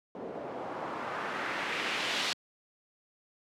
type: noise with low-pass filter sweep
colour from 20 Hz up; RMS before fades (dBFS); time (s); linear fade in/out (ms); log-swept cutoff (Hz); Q
white; -35; 0.15-2.33; 0; 470 to 3900; 1.3
effects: high-pass 200 Hz 12 dB/octave